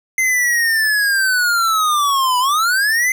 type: linear two-way sweep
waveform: square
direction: down then up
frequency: 2079 to 979 to 2079 Hz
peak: -14 dBFS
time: 0.18-3.12 s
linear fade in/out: 2 ms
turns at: 2.39 s
effects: none